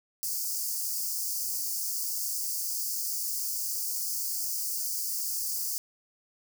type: high-pass noise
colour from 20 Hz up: white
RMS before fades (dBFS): -32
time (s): 0.23-5.78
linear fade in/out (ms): 0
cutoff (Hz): 4600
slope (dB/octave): 96
effects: none